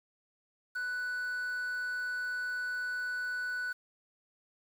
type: tone with quantisation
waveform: triangle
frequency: 1486 Hz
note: F#6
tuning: 7 cents sharp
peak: -31 dBFS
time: 0.75-3.73 s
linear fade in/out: 10 ms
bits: 9
effects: none